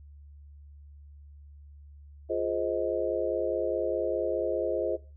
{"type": "chord", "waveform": "sine", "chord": "F minor seventh", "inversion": "none", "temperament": "just", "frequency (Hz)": [349.2, 419.1, 523.8, 628.6], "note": ["F4", "Ab4", "C5", "Eb5"], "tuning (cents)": [0, 16, 2, 18], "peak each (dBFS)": -32, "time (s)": [2.29, 4.97], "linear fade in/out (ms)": 20, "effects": ["noise-tail reverb RT60 0.3 s tail -18 dB re dry", "added 72 Hz sine -47 dBFS peak until 5.16 s"]}